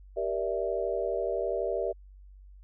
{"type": "chord", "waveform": "sine", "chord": "E half-diminished seventh", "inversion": "first", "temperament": "equal with one note detuned", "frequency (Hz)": [392, 472.9, 587.3, 659.3], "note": ["G4", "Bb4", "D5", "E5"], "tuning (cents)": [0, 25, 0, 0], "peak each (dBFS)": -33, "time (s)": [0.16, 1.93], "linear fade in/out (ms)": 20, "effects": ["added 48 Hz sine -48 dBFS peak until 2.63 s"]}